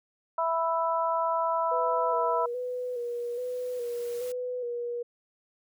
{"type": "harmonic tone", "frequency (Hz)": 329.6, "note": "E4", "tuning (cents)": 0, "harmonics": [2, 3, 4], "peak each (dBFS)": [-29, -27, -32], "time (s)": [0.38, 2.46], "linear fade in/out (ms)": 5}
{"type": "noise with exponential growth", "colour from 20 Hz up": "white", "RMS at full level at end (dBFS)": -46, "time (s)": [1.19, 4.32], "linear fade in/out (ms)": 2, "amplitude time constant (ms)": 680}
{"type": "tone with vibrato", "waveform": "sine", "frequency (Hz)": 488.3, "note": "B4", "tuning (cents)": -20, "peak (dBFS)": -30, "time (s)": [1.71, 5.03], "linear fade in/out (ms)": 10, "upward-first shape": "square", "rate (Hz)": 1.2, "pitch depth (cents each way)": 34}
{"effects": []}